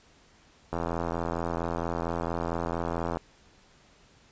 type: click train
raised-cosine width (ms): 1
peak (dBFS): -16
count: 207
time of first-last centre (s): 0.73-3.171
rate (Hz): 84.4
effects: pink hiss -59 dBFS RMS until 4.31 s + resampled to 16000 Hz